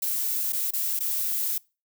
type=noise with dropouts; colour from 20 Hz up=violet; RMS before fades=-27 dBFS; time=0.02-1.58 s; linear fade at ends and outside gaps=5 ms; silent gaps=0.524-0.53 / 0.708-0.734 / 0.992-1.004 s; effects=noise-tail reverb RT60 0.3 s tail -24 dB re dry